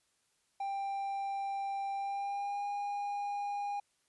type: tone with pitch glide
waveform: triangle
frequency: 790 to 813.1 Hz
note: G5 to G#5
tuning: +13 to -37 cents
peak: -32 dBFS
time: 0.6-3.8 s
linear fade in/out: 5 ms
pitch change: +50 cents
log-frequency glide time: 1.94-2.66 s
effects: white hiss -75 dBFS RMS until 4.08 s + resampled to 24000 Hz